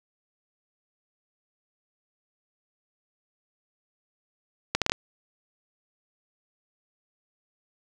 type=accelerating click train; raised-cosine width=0.2 ms; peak=-5 dBFS; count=5; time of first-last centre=4.75-4.92 s; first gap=67 ms; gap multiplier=0.7; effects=none